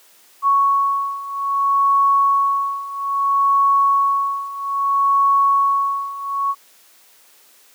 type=beating tone pair; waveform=sine; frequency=1110 / 1110.61 Hz; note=C#6 / C#6; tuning=+2 / +3 cents; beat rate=0.61 Hz; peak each=-19 / -16 dBFS; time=0.42-6.55 s; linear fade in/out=50 ms; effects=white hiss -51 dBFS RMS until 7.74 s + high-pass 300 Hz 12 dB/octave